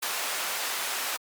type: high-pass noise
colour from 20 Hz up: pink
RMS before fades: -31 dBFS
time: 0.02-1.17 s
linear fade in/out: 10 ms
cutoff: 830 Hz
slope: 12 dB/octave
effects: Opus 48 kbps